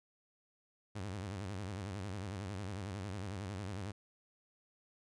sawtooth tone with vibrato, 98 Hz, G2, in tune, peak -36 dBFS, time 0.95-3.92 s, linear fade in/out 10 ms, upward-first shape sine, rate 11 Hz, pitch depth 150 cents each way, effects resampled to 22050 Hz

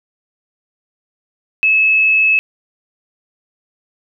sine tone, 2594 Hz, E7, 28 cents flat, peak -9 dBFS, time 1.63-2.39 s, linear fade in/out 0 ms, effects none

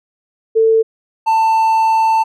sine / triangle tone pair in turn, 446.5 / 890.2 Hz, A4 / A5, +25 / +20 cents, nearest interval octave, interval 1195 cents, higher second, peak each -8 dBFS, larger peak neither, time 0.55-0.83 / 1.26-2.24 s, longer second, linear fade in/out 20 ms, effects none

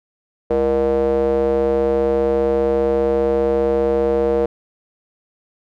square tone with band-pass filter, 67.5 Hz, C#2, 45 cents flat, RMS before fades -17 dBFS, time 0.5-4.46 s, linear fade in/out 5 ms, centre 500 Hz, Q 4.9, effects none

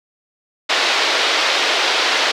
white band-pass noise, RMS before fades -17 dBFS, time 0.69-2.32 s, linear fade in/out 10 ms, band 360 to 4400 Hz, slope 24 dB/octave, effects none

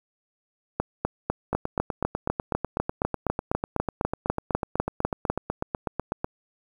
two click trains, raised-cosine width 1 ms, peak -9 / -12 dBFS, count 19 / 39, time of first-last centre 0.8-5.3 / 1.53-6.245 s, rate 4 / 8.06 Hz, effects 8-bit

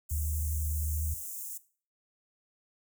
white high-pass noise, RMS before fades -40 dBFS, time 0.09-1.58 s, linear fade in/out 10 ms, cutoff 6500 Hz, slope 48 dB/octave
sine tone, 76.1 Hz, D#2, 38 cents flat, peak -29 dBFS, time 0.11-1.14 s, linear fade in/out 5 ms
effects noise-tail reverb RT60 0.4 s tail -17 dB re dry

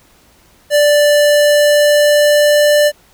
square tone with pitch glide, 587.3 to 591 Hz, D5 to D5, 0 to +11 cents, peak -8 dBFS, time 0.7-2.92 s, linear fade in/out 50 ms, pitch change +11 cents, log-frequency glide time 1.11-2.77 s, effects pink hiss -49 dBFS RMS until 3.13 s

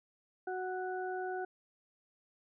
harmonic tone, 370 Hz, F#4, in tune, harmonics 1 / 2 / 4, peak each -38 / -39 / -44 dBFS, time 0.47-1.45 s, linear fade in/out 5 ms, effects none

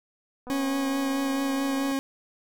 click train, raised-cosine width 1 ms, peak -28 dBFS, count 360, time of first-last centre 0.47-1.918 s, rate 248 Hz
40% pulse tone with vibrato, 273.5 Hz, C#4, 23 cents flat, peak -24 dBFS, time 0.5-1.99 s, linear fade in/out 0 ms, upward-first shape triangle, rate 4.6 Hz, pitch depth 16 cents each way
effects none

